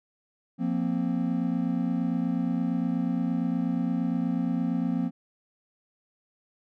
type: chord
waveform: triangle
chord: F suspended fourth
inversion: none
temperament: equal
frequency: 174.61 / 233.1 / 261.6 Hz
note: F3 / Bb3 / C4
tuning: 0 / 0 / 0 cents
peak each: -27 dBFS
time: 0.58-5.11 s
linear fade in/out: 50 ms
effects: none